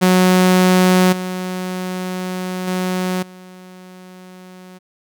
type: tone with level steps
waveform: sawtooth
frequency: 183.7 Hz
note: F#3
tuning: 12 cents flat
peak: -6 / -18 / -14 / -33 dBFS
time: 0.01-4.79 s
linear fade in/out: 20 ms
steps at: 1.12 / 2.67 / 3.22 s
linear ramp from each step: 10 ms
effects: none